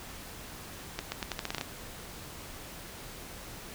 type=accelerating click train; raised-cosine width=0.2 ms; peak=-15 dBFS; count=10; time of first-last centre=0.99-1.612 s; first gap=130 ms; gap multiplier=0.83; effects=pink hiss -45 dBFS RMS until 3.74 s